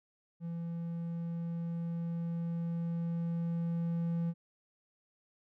triangle tone with level ramp, 168.5 Hz, E3, 38 cents sharp, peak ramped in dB -34 to -28 dBFS, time 0.4-4.34 s, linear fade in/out 50 ms, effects none

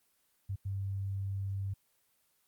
sine tone bursts at uneven times, 97.9 Hz, G2, 2 cents flat, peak -33 dBFS, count 2, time 0.49-0.56 / 0.65-1.74 s, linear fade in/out 10 ms, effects white hiss -73 dBFS RMS until 2.47 s + Opus 24 kbps

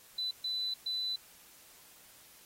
sine tone bursts at uneven times, 3999 Hz, B7, 21 cents sharp, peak -32 dBFS, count 3, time 0.18-0.31 / 0.44-0.74 / 0.86-1.16 s, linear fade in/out 5 ms, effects white hiss -58 dBFS RMS until 2.45 s + AAC 48 kbps

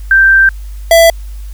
sine / square tone pair in turn, 1568 / 665.4 Hz, G6 / E5, 0 / +16 cents, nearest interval octave + minor third, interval 1484 cents, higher first, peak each -3 dBFS, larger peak neither, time 0.11-0.49 / 0.91-1.1 s, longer first, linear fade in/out 2 ms, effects added 50 Hz sine -22 dBFS peak until 1.53 s + white hiss -44 dBFS RMS until 1.53 s

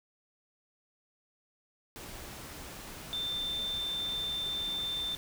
sine tone in noise, 3566 Hz, A7, 22 cents sharp, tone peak -32 dBFS, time 3.13-5.15 s, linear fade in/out 0 ms, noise pink, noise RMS -45 dBFS, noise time 1.96-5.17 s, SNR +10 dB, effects none

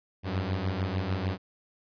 sawtooth beating tone pair, 91 / 97.7 Hz, F#2 / G2, -28 / -5 cents, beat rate 6.7 Hz, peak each -27 / -27 dBFS, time 0.23-1.38 s, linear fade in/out 50 ms, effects resampled to 11025 Hz

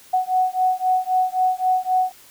sine beating tone pair, 740 / 743.8 Hz, F#5 / F#5, 0 / +9 cents, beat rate 3.8 Hz, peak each -20 dBFS, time 0.13-2.12 s, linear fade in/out 10 ms, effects white hiss -48 dBFS RMS until 2.3 s

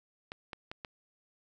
clicks, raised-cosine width 0.3 ms, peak -24 dBFS, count 4, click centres 0.319 / 0.532 / 0.715 / 0.848 s, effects none

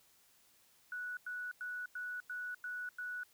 sine tone bursts, 1474 Hz, F#6, 7 cents flat, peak -39 dBFS, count 7, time 0.92-3.234 s, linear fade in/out 2 ms, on 250 ms, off 94 ms, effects white hiss -68 dBFS RMS until 3.33 s

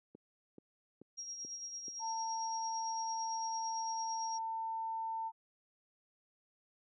click train, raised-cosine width 3 ms, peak -34 dBFS, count 5, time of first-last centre 0.15-1.882 s, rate 2.31 Hz
sine tone with tremolo, 5620 Hz, F8, 10 cents sharp, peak -40 dBFS, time 1.17-4.39 s, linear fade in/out 20 ms, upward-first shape sine, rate 8.9 Hz, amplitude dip 45%
sine tone, 900 Hz, A5, 39 cents sharp, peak -36 dBFS, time 1.99-5.32 s, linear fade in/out 50 ms
effects high-pass 300 Hz 12 dB/octave

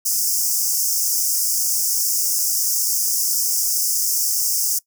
pink high-pass noise, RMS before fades -20 dBFS, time 0.05-4.79 s, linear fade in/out 10 ms, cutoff 5100 Hz, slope 96 dB/octave, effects noise-tail reverb RT60 0.1 s tail -21 dB re dry

